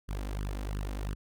sawtooth tone with flanger, 50 Hz, G1, 35 cents sharp, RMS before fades -35 dBFS, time 0.08-1.15 s, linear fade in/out 20 ms, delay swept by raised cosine 0.62 to 3.92 ms, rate 2.9 Hz, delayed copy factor +0.8, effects none

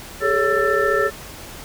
sine tone cluster, 400.6 / 435.4 / 559 / 1333 / 1775 Hz, G4 / A4 / C#5 / E6 / A6, +38 / -18 / +14 / +19 / +15 cents, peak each -22 dBFS, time 0.2-1.11 s, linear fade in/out 50 ms, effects pink hiss -37 dBFS RMS until 1.64 s

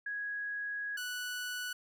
sine / sawtooth tone pair in turn, 1661.2 / 1480 Hz, G#6 / F#6, 0 / 0 cents, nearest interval major second, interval 200 cents, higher first, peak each -35 / -33 dBFS, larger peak second, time 0.06-0.97 / 0.97-1.73 s, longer first, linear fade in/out 5 ms, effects none

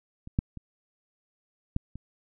clicks, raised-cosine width 5 ms, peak -29 / -11 / -27 / -14 / -27 dBFS, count 5, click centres 0.274 / 0.389 / 0.573 / 1.764 / 1.956 s, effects none

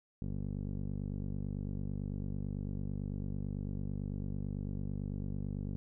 15% pulse tone with low-pass filter, 49 Hz, G1, in tune, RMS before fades -38 dBFS, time 0.22-5.76 s, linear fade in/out 0 ms, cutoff 280 Hz, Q 1.8, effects none

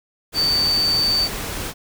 sine tone in noise, 4577 Hz, D8, 45 cents flat, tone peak -16 dBFS, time 0.34-1.29 s, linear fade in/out 50 ms, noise pink, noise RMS -28 dBFS, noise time 0.32-1.74 s, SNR +9 dB, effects none

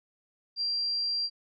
sine tone, 4739 Hz, D8, 15 cents sharp, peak -27 dBFS, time 0.56-1.3 s, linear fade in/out 50 ms, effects none

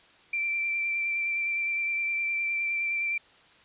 sine tone with vibrato, 2349 Hz, D7, in tune, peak -26 dBFS, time 0.33-3.18 s, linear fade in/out 5 ms, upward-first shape triangle, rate 9.7 Hz, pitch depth 20 cents each way, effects white hiss -57 dBFS RMS until 3.64 s + resampled to 8000 Hz

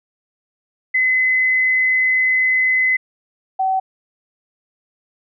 sine tone pair in turn, 2032 / 761.1 Hz, B6 / F#5, +49 / +49 cents, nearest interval octave + perfect fourth, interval 1700 cents, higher first, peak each -13 / -15 dBFS, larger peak first, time 0.94-2.97 / 3.59-3.8 s, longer first, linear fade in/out 10 ms, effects none

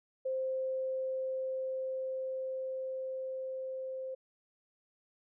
sine tone with level ramp, 523.3 Hz, C5, in tune, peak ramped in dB -31 to -37 dBFS, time 0.25-4.15 s, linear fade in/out 10 ms, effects none

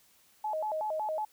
sine tone with vibrato, 732 Hz, F#5, 19 cents flat, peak -30 dBFS, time 0.44-1.25 s, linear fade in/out 5 ms, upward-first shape square, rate 5.4 Hz, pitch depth 270 cents each way, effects white hiss -64 dBFS RMS until 1.32 s

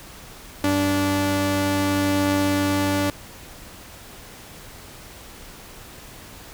sawtooth tone pair together, 96.7 / 290.7 Hz, G2 / D4, -23 / -18 cents, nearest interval octave + perfect fifth, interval 1905 cents, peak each -22 / -16 dBFS, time 0.64-3.1 s, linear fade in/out 0 ms, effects pink hiss -42 dBFS RMS until 6.53 s

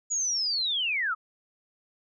sine linear sweep, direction down, 6910 to 1207 Hz, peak -25 dBFS, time 0.1-1.15 s, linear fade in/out 20 ms, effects none

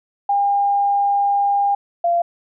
sine tone pair in turn, 805 / 688.3 Hz, G5 / F5, +46 / -25 cents, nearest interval minor third, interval 271 cents, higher first, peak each -14 dBFS, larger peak neither, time 0.29-1.75 / 2.04-2.22 s, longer first, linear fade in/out 5 ms, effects none

